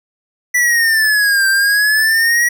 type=exponential two-way sweep; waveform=square; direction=down then up; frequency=1975.5 to 1567 to 1926 Hz; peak=-11 dBFS; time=0.54-2.49 s; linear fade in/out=10 ms; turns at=1.48 s; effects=none